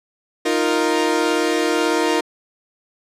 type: chord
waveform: sawtooth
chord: Eb suspended second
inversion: none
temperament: equal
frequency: 311.1 / 349.2 / 466.2 Hz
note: Eb4 / F4 / Bb4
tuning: 0 / 0 / 0 cents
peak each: -17 dBFS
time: 0.45-2.21 s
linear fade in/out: 10 ms
effects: low-pass 9000 Hz 12 dB/octave